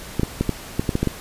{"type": "clicks", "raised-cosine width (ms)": 3, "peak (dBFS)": -6, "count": 9, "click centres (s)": [0.196, 0.233, 0.41, 0.493, 0.795, 0.892, 0.954, 1.03, 1.073], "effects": ["pink hiss -37 dBFS RMS until 1.2 s", "resampled to 32000 Hz"]}